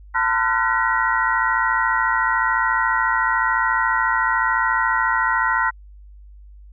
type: tone cluster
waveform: sine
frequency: 898 / 1019 / 1378 / 1492 / 1914 Hz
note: A5 / C6 / F6 / F#6 / A#6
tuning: +35 / -46 / -24 / +14 / +45 cents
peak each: -23 dBFS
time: 0.14-5.71 s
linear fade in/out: 20 ms
effects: added 50 Hz sine -40 dBFS peak until 6.72 s